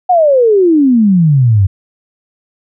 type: exponential sweep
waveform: sine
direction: down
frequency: 750 to 92 Hz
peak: -5 dBFS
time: 0.09-1.67 s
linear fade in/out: 10 ms
effects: none